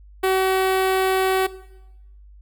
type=tone with notch filter; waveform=sawtooth; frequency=378.8 Hz; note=F#4; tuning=41 cents sharp; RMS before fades=-19 dBFS; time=0.23-1.47 s; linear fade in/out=10 ms; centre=5900 Hz; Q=1; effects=noise-tail reverb RT60 0.9 s tail -17 dB re dry + added 50 Hz sine -43 dBFS peak until 2.41 s